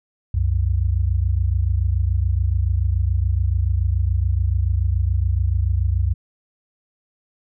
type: tone pair together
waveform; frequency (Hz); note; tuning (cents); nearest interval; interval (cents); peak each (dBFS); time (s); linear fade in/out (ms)
sine; 65.2 / 92.21; C2 / F#2; -5 / -5; tritone; 600; -19; 0.34-6.14; 5
effects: none